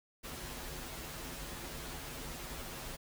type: noise with comb filter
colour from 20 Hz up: pink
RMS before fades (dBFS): -44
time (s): 0.23-2.97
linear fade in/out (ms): 20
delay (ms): 10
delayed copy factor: -0.85
effects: none